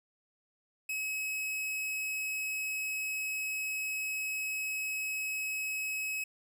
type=tone; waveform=45% pulse; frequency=2562 Hz; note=E7; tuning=50 cents flat; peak=-33 dBFS; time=0.89-6.24 s; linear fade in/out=5 ms; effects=none